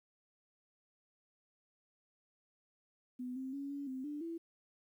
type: tone with pitch steps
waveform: sine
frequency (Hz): 250.3 / 262.8 / 279.2 / 282.7 / 260.6 / 294.6 / 332.9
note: B3 / C4 / C#4 / C#4 / C4 / D4 / E4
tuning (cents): +23 / +8 / +13 / +34 / -7 / +6 / +17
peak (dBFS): -39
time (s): 3.19-4.38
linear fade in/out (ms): 10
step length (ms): 170
effects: 12-bit